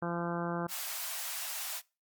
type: harmonic tone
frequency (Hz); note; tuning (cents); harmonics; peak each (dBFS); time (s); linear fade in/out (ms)
171.6; F3; -30; 1 / 2 / 3 / 4 / 5 / 6 / 7 / 8 / 9; -36 / -39 / -41 / -42 / -43 / -44 / -44 / -45 / -46; 0.02-0.67; 5
type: high-pass noise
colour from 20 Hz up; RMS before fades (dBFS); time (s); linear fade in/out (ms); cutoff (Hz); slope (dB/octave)
white; -38; 0.68-1.82; 50; 620; 48
effects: noise-tail reverb RT60 0.3 s tail -23 dB re dry + Opus 48 kbps